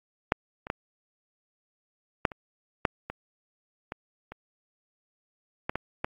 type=clicks; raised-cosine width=0.5 ms; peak=-6 / -23 / -13 / -6 / -25 / -6 / -19 / -19 / -25 / -13 / -13 / -13 dBFS; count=12; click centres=0.321 / 0.669 / 0.701 / 2.252 / 2.318 / 2.852 / 3.1 / 3.921 / 4.32 / 5.695 / 5.756 / 6.045 s; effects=AAC 48 kbps